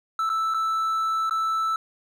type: tone with dropouts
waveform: triangle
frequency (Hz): 1318.5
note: E6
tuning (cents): 0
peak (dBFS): -20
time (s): 0.19-1.76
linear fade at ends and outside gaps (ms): 2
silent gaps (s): 0.293-0.299 / 0.539-0.544 / 1.296-1.309
effects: none